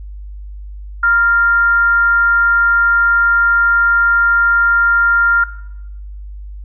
sine tone with frequency modulation, 1396.9 Hz, F6, in tune, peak -9 dBFS, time 1.03-5.44 s, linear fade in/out 5 ms, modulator 431 Hz, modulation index 0.22, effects noise-tail reverb RT60 0.9 s tail -19 dB re dry + added 50 Hz sine -27 dBFS peak until 6.64 s

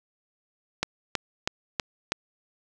click train, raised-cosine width 0.2 ms, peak -7 dBFS, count 5, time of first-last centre 0.83-2.12 s, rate 3.1 Hz, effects none

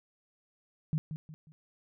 sine tone with echo, 155.1 Hz, D#3, 5 cents flat, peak -26 dBFS, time 0.93-0.98 s, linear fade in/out 0 ms, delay 180 ms, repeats 3, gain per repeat -9 dB, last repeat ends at 1.52 s, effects none

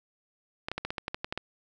clicks, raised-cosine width 0.3 ms, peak -16 dBFS, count 11, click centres 0.685 / 0.716 / 0.78 / 0.85 / 0.905 / 0.982 / 1.081 / 1.145 / 1.245 / 1.325 / 1.376 s, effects none

